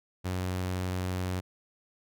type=tone; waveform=sawtooth; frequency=91.8 Hz; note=F#2; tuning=13 cents flat; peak=-26 dBFS; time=0.24-1.41 s; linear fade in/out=20 ms; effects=none